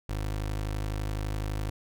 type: tone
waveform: 25% pulse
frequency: 51.91 Hz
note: G#1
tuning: in tune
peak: -26 dBFS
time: 0.09-1.7 s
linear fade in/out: 5 ms
effects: none